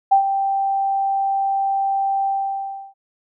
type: tone with ADSR envelope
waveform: sine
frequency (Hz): 784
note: G5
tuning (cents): 0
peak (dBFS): -8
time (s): 0.11-2.94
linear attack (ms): 14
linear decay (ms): 100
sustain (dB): -9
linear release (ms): 680
effects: none